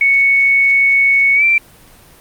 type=tone with pitch glide; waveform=sine; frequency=2217 to 2349 Hz; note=C#7 to D7; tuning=0 to 0 cents; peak=-8 dBFS; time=0.01-1.58 s; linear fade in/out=2 ms; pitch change=+100 cents; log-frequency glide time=1.35-1.44 s; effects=pink hiss -43 dBFS RMS until 2.2 s + Opus 32 kbps